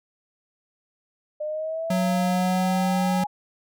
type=linear sweep; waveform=sine; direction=up; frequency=601 to 830.6 Hz; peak=-26 dBFS; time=1.4-3.27 s; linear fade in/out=10 ms
type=tone; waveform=square; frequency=184 Hz; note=F#3; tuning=9 cents flat; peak=-22 dBFS; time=1.9-3.24 s; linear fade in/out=5 ms
effects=none